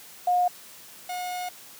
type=tone pair in turn; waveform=sine / 45% pulse; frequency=717 / 722.8 Hz; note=F5 / F#5; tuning=+45 / -41 cents; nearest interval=unison; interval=14 cents; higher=second; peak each=-19 / -30 dBFS; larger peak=first; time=0.27-0.48 / 1.09-1.49 s; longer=second; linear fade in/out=5 ms; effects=white hiss -47 dBFS RMS until 1.79 s + high-pass 100 Hz 12 dB/octave